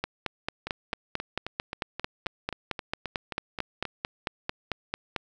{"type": "two click trains", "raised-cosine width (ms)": 0.3, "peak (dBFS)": [-17, -12], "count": [13, 24], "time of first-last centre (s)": [[0.67, 3.853], [0.04, 5.162]], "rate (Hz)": [3.77, 4.49], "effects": []}